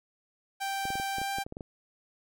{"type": "tone with pitch glide", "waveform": "sawtooth", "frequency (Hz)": [784, 789.5], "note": ["G5", "G5"], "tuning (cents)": [0, 12], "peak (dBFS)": -27, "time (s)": [0.6, 1.44], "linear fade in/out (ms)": 20, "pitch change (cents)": 12, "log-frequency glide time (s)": [1.11, 1.31]}
{"type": "clicks", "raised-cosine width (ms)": 2, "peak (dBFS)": -26, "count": 11, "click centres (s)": [0.854, 0.904, 0.955, 0.999, 1.184, 1.216, 1.385, 1.465, 1.524, 1.569, 1.608]}
{"effects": []}